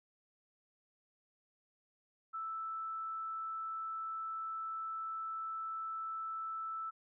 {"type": "tone", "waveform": "sine", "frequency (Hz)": 1318.5, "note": "E6", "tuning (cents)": 0, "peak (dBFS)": -38, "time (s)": [2.33, 6.91], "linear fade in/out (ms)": 20, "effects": []}